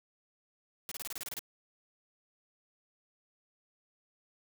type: noise bursts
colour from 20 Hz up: white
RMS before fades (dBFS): -40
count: 10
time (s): 0.89-1.392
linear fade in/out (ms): 0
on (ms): 25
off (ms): 28
effects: none